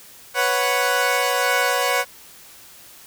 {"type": "chord", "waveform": "15% pulse", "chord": "B suspended second", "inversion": "none", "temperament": "equal", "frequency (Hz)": [493.9, 554.4, 740], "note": ["B4", "C#5", "F#5"], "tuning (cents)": [0, 0, 0], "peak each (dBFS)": -16, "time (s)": [0.34, 2.05], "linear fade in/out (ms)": 50, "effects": ["white hiss -45 dBFS RMS until 3.06 s"]}